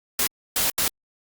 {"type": "noise bursts at uneven times", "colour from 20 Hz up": "white", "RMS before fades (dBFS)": -22, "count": 3, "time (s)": [[0.19, 0.27], [0.56, 0.7], [0.78, 0.88]], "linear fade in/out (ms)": 2, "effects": ["Opus 48 kbps"]}